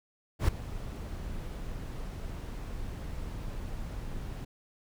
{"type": "noise with ADSR envelope", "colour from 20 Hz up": "brown", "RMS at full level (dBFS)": -21, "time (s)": [0.39, 4.45], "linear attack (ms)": 93, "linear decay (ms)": 6, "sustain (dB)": -17, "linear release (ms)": 8, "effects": []}